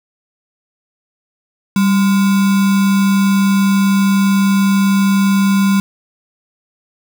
sine tone with sample-and-hold, 196 Hz, G3, in tune, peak -9 dBFS, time 1.76-5.8 s, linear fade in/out 2 ms, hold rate 1225 Hz, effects none

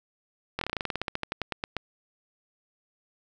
slowing click train, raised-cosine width 0.3 ms, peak -13 dBFS, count 20, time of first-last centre 0.59-1.767 s, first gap 23 ms, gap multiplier 1.1, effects none

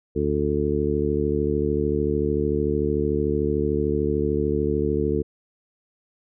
harmonic tone, 73.42 Hz, D2, in tune, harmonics 1 / 2 / 3 / 4 / 5 / 6, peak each -28 / -29 / -29 / -28 / -26 / -25 dBFS, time 0.15-5.23 s, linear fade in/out 20 ms, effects none

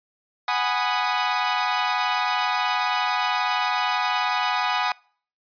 sawtooth chord, G# minor seventh, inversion third, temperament equal with one note detuned, 740 / 830.6 / 987.8 / 1236.6 Hz, F#5 / G#5 / B5 / D#6, 0 / 0 / 0 / -11 cents, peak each -23 dBFS, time 0.48-4.92 s, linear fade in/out 2 ms, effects noise-tail reverb RT60 0.5 s tail -25 dB re dry + resampled to 11025 Hz

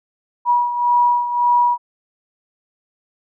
sine beating tone pair, 966 / 967.8 Hz, B5 / B5, -39 / -35 cents, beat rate 1.8 Hz, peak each -14 / -20 dBFS, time 0.45-1.78 s, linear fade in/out 50 ms, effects none

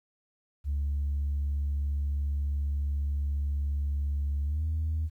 sine tone with pitch glide, 71.4 to 78.77 Hz, D2 to D#2, -48 to +22 cents, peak -25 dBFS, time 0.64-5.1 s, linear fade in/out 50 ms, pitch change +170 cents, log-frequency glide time 4.44-4.64 s, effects tanh soft clip ceiling -24 dBFS + 11-bit

